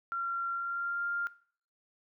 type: tone with pitch glide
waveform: sine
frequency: 1374 to 1398 Hz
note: F6 to F6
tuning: -29 to +1 cents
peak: -31 dBFS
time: 0.12-1.27 s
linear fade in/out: 0 ms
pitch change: +30 cents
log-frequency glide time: 0.5-1.06 s
effects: noise-tail reverb RT60 0.5 s tail -18 dB re dry